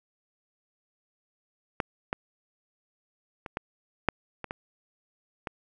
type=clicks; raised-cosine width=0.5 ms; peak=-11 / -13 / -22 / -15 / -6 / -20 / -18 / -18 dBFS; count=8; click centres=1.802 / 2.129 / 3.462 / 3.571 / 4.087 / 4.443 / 4.509 / 5.472 s; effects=none